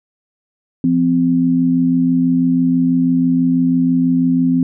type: tone pair together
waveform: sine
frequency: 171.9 / 258 Hz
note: F3 / C4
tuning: -27 / -24 cents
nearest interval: perfect fifth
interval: 703 cents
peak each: -17 / -12 dBFS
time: 0.84-4.63 s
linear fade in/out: 2 ms
effects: none